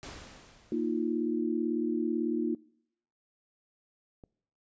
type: noise with exponential decay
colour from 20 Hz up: pink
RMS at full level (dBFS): -42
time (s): 0.03-1.41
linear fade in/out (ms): 0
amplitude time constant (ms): 300
type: chord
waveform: sine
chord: Bb suspended fourth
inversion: none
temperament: equal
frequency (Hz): 233.1 / 311.1 / 349.2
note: Bb3 / Eb4 / F4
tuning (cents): 0 / 0 / 0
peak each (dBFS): -32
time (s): 0.72-2.55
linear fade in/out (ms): 2
type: click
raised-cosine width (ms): 2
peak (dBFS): -36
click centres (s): 4.238
effects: noise-tail reverb RT60 0.7 s tail -23 dB re dry + resampled to 16000 Hz